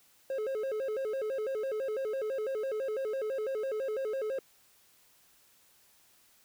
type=tone with vibrato; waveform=triangle; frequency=480 Hz; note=B4; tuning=49 cents flat; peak=-29 dBFS; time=0.3-4.39 s; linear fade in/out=2 ms; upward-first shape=square; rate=6 Hz; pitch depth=190 cents each way; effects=white hiss -64 dBFS RMS until 6.44 s